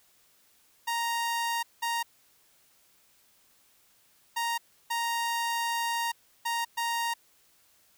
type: tone bursts at uneven times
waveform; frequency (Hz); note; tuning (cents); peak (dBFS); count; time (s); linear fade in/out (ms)
sawtooth; 932.3; A#5; 0; -24; 6; 0.87-1.63 / 1.82-2.03 / 4.36-4.58 / 4.9-6.12 / 6.45-6.65 / 6.77-7.14; 10
effects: white hiss -64 dBFS RMS until 7.97 s